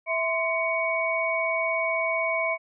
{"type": "tone cluster", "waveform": "sine", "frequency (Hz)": [656, 1037, 2241], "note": ["E5", "C6", "C#7"], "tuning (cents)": [-9, -16, 18], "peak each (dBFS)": [-27, -31, -26], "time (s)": [0.06, 2.58], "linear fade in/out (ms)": 50, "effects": []}